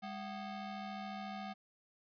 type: ring-modulated tone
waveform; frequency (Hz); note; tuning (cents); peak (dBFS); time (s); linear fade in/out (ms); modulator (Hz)
35% pulse; 480; B4; -49; -37; 0.02-1.54; 20; 277
effects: resampled to 11025 Hz